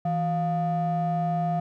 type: ring-modulated tone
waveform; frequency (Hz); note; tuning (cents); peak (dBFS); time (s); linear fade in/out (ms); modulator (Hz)
triangle; 269.3; C#4; -50; -18; 0.05-1.6; 5; 433
effects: none